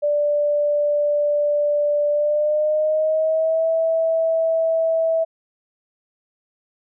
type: tone with pitch glide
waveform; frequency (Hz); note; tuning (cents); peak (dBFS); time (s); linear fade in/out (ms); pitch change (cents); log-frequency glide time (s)
sine; 587.3 to 651.7; D5 to E5; 0 to -20; -16; 0.02-5.25; 20; +180; 2.1-3.67
effects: none